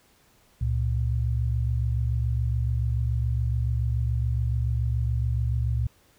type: tone pair together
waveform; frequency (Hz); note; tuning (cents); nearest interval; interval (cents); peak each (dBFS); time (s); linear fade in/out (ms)
sine; 69 / 116.04; C#2 / A#2; -7 / -7; major sixth; 900; -25; 0.61-5.87; 5
effects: pink hiss -61 dBFS RMS until 6.18 s